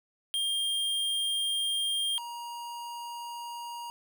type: tone pair in turn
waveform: square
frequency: 3206 / 947.1 Hz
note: G7 / A#5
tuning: +38 / +27 cents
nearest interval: octave + major sixth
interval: 2111 cents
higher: first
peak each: -28 / -38 dBFS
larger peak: first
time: 0.34-2.18 / 2.18-3.9 s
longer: first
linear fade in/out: 0 ms
effects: none